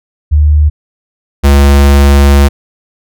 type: tone pair in turn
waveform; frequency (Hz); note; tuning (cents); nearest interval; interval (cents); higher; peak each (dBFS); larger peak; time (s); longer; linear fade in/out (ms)
sine / square; 74.9 / 70.28; D2 / C#2; +35 / +24; minor second; 111; first; -3; neither; 0.31-0.7 / 1.43-2.49; second; 20
effects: none